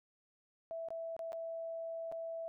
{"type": "tone with dropouts", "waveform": "sine", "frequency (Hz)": 659.3, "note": "E5", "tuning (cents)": 0, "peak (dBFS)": -39, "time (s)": [0.71, 2.48], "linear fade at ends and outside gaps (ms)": 0, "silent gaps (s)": [[0.886, 0.905], [1.165, 1.192], [1.321, 1.33], [2.116, 2.123]], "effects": []}